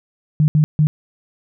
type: tone bursts at uneven times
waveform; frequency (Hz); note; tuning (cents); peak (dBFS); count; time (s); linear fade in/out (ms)
sine; 152.2; D#3; -38; -10; 3; 0.4-0.48 / 0.55-0.64 / 0.79-0.87; 0
effects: none